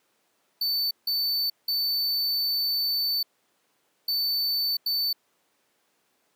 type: tone bursts at uneven times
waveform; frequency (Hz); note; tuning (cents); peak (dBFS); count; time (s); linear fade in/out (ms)
square; 4525; C#8; +35; -24; 5; 0.61-0.91 / 1.07-1.5 / 1.68-3.23 / 4.08-4.77 / 4.86-5.13; 5
effects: pink hiss -69 dBFS RMS until 6.35 s + high-pass 300 Hz 12 dB/octave